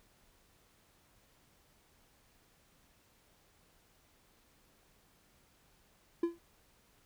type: tone with exponential decay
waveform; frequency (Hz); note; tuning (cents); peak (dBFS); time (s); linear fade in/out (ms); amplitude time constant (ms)
triangle; 339.7; F4; -48; -23; 6.23-6.39; 5; 34
effects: pink hiss -68 dBFS RMS until 7.05 s